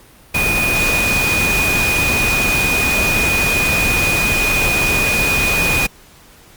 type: tone in noise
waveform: sine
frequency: 2473 Hz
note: D#7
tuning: 11 cents flat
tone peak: -15 dBFS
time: 0.34-5.87 s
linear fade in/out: 10 ms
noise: pink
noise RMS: -19 dBFS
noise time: 0.34-5.87 s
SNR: +1 dB
effects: pink hiss -45 dBFS RMS until 6.56 s + Opus 48 kbps